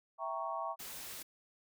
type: chord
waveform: sine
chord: E diminished seventh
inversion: none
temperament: equal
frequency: 659.3 / 784 / 932.3 / 1108.7 Hz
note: E5 / G5 / Bb5 / Db6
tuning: 0 / 0 / 0 / 0 cents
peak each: -41 / -43 / -42 / -40 dBFS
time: 0.18-0.76 s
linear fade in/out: 50 ms
type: noise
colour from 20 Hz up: white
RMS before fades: -46 dBFS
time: 0.79-1.23 s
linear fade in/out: 10 ms
effects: none